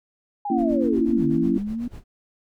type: linear two-way sweep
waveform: sine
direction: down then up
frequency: 838 to 142.5 to 245.5 Hz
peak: -25 dBFS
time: 0.45-1.88 s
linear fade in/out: 5 ms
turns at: 1.25 s
type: chord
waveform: sine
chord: A# diminished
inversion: none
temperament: equal with one note detuned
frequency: 233.1 / 277.2 / 333.8 Hz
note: A#3 / C#4 / E4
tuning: 0 / 0 / +22 cents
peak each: -23 dBFS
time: 0.5-1.58 s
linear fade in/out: 5 ms
type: noise with tremolo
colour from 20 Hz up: brown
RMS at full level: -37 dBFS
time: 0.57-2.04 s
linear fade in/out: 20 ms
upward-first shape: sine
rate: 8.1 Hz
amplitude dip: 85%
effects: none